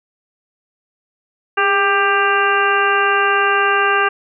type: harmonic tone with a mistuned harmonic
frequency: 395.9 Hz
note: G4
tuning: 17 cents sharp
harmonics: 1 / 2 / 3 / 4 / 5 / 6 / 7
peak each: -20 / -21 / -17 / -17 / -27 / -27 / -22 dBFS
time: 1.57-4.09 s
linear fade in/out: 10 ms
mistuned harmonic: 1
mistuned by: +43 cents
effects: none